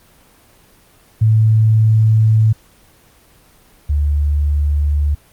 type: tone pair in turn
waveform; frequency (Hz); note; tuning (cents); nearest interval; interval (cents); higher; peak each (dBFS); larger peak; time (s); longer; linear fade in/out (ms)
sine; 109.9 / 73.18; A2 / D2; -2 / -6; perfect fifth; 704; first; -8 / -12; first; 1.21-2.53 / 3.89-5.15; first; 10
effects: pink hiss -49 dBFS RMS until 5.32 s + Opus 24 kbps